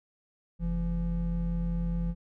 triangle tone pair together, 44.95 / 169.7 Hz, F#1 / F3, -49 / -49 cents, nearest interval octave + major seventh, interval 2300 cents, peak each -28 / -28 dBFS, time 0.59-2.15 s, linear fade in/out 50 ms, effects none

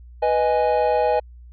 triangle chord, G# minor, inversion first, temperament equal, 493.9 / 622.3 / 830.6 Hz, B4 / D#5 / G#5, 0 / 0 / 0 cents, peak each -19 dBFS, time 0.22-1.2 s, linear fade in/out 10 ms, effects added 60 Hz sine -40 dBFS peak until 1.52 s + resampled to 11025 Hz

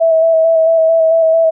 sine tone with vibrato, 651 Hz, E5, 22 cents flat, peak -7 dBFS, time 0-1.51 s, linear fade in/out 20 ms, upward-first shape square, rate 4.5 Hz, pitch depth 18 cents each way, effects none

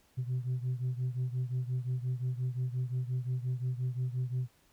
sine beating tone pair, 124.9 / 130.6 Hz, B2 / C3, +20 / -3 cents, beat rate 5.7 Hz, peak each -31 / -34 dBFS, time 0.17-4.48 s, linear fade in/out 20 ms, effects tanh soft clip ceiling -27 dBFS + pink hiss -67 dBFS RMS until 4.72 s

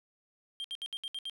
triangle tone bursts, 3185 Hz, G7, 27 cents sharp, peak -34 dBFS, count 7, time 0.6-1.297 s, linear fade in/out 0 ms, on 43 ms, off 66 ms, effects none

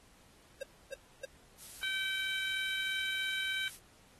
square tone bursts, 536 Hz, C5, 42 cents sharp, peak -38 dBFS, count 3, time 0.61-1.253 s, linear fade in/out 5 ms, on 21 ms, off 290 ms
blue noise, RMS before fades -48 dBFS, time 1.57-3.8 s, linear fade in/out 50 ms
harmonic tone, 771 Hz, G5, 29 cents flat, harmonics 2 / 3 / 4 / 5, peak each -37 / -39 / -40 / -41 dBFS, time 1.83-3.68 s, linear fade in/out 0 ms
effects pink hiss -63 dBFS RMS until 4.19 s + AAC 32 kbps

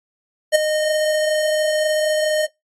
square tone with ADSR envelope, 615 Hz, D#5, 20 cents flat, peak -8 dBFS, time 0.52-2.47 s, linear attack 32 ms, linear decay 12 ms, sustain -10 dB, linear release 25 ms, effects noise-tail reverb RT60 0.2 s tail -23 dB re dry + AAC 32 kbps

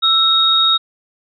sine tone pair together, 1328 / 3754 Hz, E6 / A#7, +12 / +11 cents, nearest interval octave + tritone, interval 1799 cents, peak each -17 / -11 dBFS, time 0.02-0.78 s, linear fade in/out 20 ms, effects none

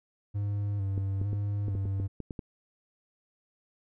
triangle tone with vibrato, 99.7 Hz, G2, 30 cents sharp, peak -26 dBFS, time 0.34-2.08 s, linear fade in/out 20 ms, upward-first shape square, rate 1.1 Hz, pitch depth 38 cents each way
clicks, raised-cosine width 3 ms, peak -24 dBFS, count 10, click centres 0.978 / 1.215 / 1.331 / 1.683 / 1.752 / 1.855 / 2 / 2.203 / 2.308 / 2.392 s
effects none

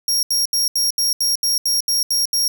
sawtooth tone bursts, 5588 Hz, F8, in tune, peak -13 dBFS, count 11, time 0.08-2.48 s, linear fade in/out 2 ms, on 150 ms, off 75 ms, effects none

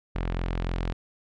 sawtooth tone with low-pass filter sweep, 43.36 Hz, F1, 12 cents flat, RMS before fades -29 dBFS, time 0.15-0.93 s, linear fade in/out 10 ms, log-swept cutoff 2600 to 3900 Hz, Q 1, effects none

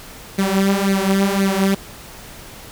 sawtooth tone with flanger, 195.3 Hz, G3, 6 cents flat, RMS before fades -17 dBFS, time 0.38-1.75 s, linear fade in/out 10 ms, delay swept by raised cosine 0.46 to 5.76 ms, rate 1.9 Hz, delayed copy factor +0.75, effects pink hiss -38 dBFS RMS until 2.71 s

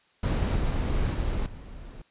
brown noise with level steps, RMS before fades -24 / -26 / -28 / -42 dBFS, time 0.23-2.02 s, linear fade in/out 5 ms, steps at 0.56 / 1.14 / 1.46 s, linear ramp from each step 2 ms, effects white hiss -64 dBFS RMS until 2.1 s + resampled to 8000 Hz

